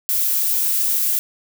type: noise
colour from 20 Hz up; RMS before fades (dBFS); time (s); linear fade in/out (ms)
violet; -19; 0.09-1.19; 0
effects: none